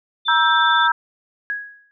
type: tone with vibrato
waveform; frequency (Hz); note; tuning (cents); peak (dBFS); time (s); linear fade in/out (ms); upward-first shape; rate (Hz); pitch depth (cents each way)
sine; 3520; A7; 0; -21; 0.25-0.88; 20; triangle; 20; 33
type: chord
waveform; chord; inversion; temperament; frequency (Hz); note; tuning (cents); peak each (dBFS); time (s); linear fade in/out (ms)
sine; E diminished; second; just; 949.3 / 1318.5 / 1582.2; Bb5 / E6 / G6; +31 / 0 / +16; -18; 0.28-0.92; 5
type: tone with exponential decay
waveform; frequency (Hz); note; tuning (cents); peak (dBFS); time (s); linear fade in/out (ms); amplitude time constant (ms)
sine; 1661.2; G#6; 0; -19; 1.5-1.91; 0; 89
effects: none